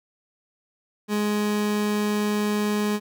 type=tone; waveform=30% pulse; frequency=208.9 Hz; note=G#3; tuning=10 cents sharp; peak=-19 dBFS; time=1.08-3 s; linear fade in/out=50 ms; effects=none